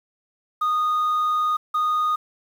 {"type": "tone pair in turn", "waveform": "sine", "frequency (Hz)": [1235, 1235], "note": ["D#6", "D#6"], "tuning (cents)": [-13, -13], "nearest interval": "unison", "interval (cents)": 0, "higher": "neither", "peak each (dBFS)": -16, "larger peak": "neither", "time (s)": [[0.61, 1.57], [1.74, 2.16]], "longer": "first", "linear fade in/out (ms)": 10, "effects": ["tanh soft clip ceiling -18 dBFS", "8-bit"]}